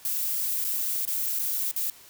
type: noise with dropouts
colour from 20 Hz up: violet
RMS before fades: -28 dBFS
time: 0.05-1.9 s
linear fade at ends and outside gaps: 1 ms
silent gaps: 0.643-0.648 / 1.052-1.076 / 1.389-1.394 / 1.713-1.762 s
effects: white hiss -51 dBFS RMS until 2.09 s